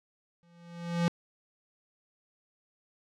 square tone with exponential growth, 171.2 Hz, F3, 34 cents flat, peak -23 dBFS, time 0.43-1.08 s, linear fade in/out 0 ms, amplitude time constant 140 ms, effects low-pass 6000 Hz 12 dB/octave

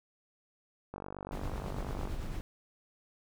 click train, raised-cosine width 1 ms, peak -27 dBFS, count 56, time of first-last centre 0.94-2.074 s, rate 48.5 Hz
brown noise with tremolo, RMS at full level -36 dBFS, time 1.32-2.41 s, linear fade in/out 0 ms, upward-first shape sine, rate 9 Hz, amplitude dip 35%
effects none

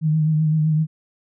sine tone with vibrato, 155.56 Hz, D#3, in tune, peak -15 dBFS, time 0.01-0.87 s, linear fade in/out 50 ms, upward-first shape triangle, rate 7.8 Hz, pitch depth 42 cents each way, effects none

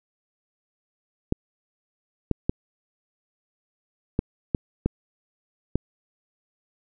clicks, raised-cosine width 3 ms, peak -8 dBFS, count 7, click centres 1.324 / 2.313 / 2.495 / 4.191 / 4.548 / 4.86 / 5.756 s, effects none

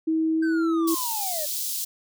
sine tone with pitch glide, 320 to 329 Hz, D#4 to E4, +49 to -3 cents, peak -20 dBFS, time 0.07-0.95 s, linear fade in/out 10 ms, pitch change +48 cents, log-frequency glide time 0.35-0.68 s
triangle linear sweep, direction down, 1572 to 578 Hz, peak -29 dBFS, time 0.42-1.46 s, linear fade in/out 10 ms
white high-pass noise, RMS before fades -29 dBFS, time 0.87-1.85 s, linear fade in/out 10 ms, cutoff 3800 Hz, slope 24 dB/octave
effects none

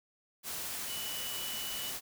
sine tone in noise, 2960 Hz, F#7, in tune, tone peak -41 dBFS, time 0.86-1.94 s, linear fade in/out 50 ms, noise white, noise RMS -39 dBFS, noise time 0.43-2.01 s, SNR -5 dB, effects none

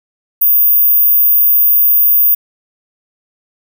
sine tone, 14917 Hz, A#9, in tune, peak -6 dBFS, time 0.41-2.35 s, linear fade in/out 10 ms, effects 8-bit

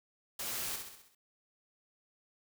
white noise with echo, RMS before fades -39 dBFS, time 0.39-0.76 s, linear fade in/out 5 ms, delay 65 ms, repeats 6, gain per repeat -5 dB, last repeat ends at 1.15 s, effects none

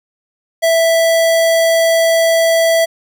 square tone, 659.3 Hz, E5, in tune, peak -10 dBFS, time 0.62-2.86 s, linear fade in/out 20 ms, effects none

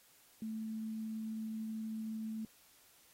sine tone, 220 Hz, A3, in tune, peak -38 dBFS, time 0.42-2.45 s, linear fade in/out 2 ms, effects white hiss -65 dBFS RMS until 3.13 s + AAC 48 kbps

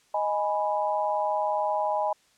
sine chord, G# minor, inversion second, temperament equal, 622.3 / 830.6 / 987.8 Hz, D#5 / G#5 / B5, 0 / 0 / 0 cents, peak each -28 / -27 / -30 dBFS, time 0.14-2.13 s, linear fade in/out 5 ms, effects white hiss -63 dBFS RMS until 2.37 s + low-pass 8000 Hz 12 dB/octave

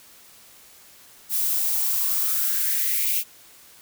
violet noise with high-pass filter sweep, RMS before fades -23 dBFS, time 1.29-3.24 s, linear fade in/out 50 ms, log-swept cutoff 560 to 2600 Hz, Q 4.6, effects white hiss -50 dBFS RMS until 3.81 s

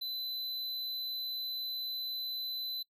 square tone, 4018 Hz, B7, 29 cents sharp, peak -36 dBFS, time 0.01-2.83 s, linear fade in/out 10 ms, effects noise-tail reverb RT60 0.1 s tail -24 dB re dry

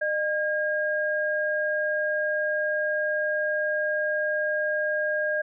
sine tone pair together, 608 / 1623.2 Hz, D#5 / G#6, -40 / -40 cents, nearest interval octave + perfect fourth, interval 1700 cents, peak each -26 dBFS, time 0.01-5.42 s, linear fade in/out 10 ms, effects none

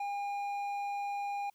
sine tone with hard clipping, 808 Hz, G#5, 48 cents flat, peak -35 dBFS, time 0-1.5 s, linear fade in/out 5 ms, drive 6 dB, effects white hiss -73 dBFS RMS until 1.54 s

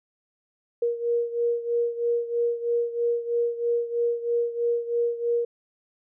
sine beating tone pair, 471.4 / 474.5 Hz, A#4 / A#4, +19 / +31 cents, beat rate 3.1 Hz, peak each -24 / -28 dBFS, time 0.82-5.45 s, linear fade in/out 5 ms, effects none

